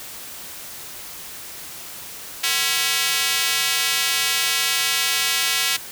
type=tone with high-pass filter; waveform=square; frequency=150.5 Hz; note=D3; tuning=43 cents sharp; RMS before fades=-21 dBFS; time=2.43-5.77 s; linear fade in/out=10 ms; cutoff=2600 Hz; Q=0.95; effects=white hiss -36 dBFS RMS until 5.91 s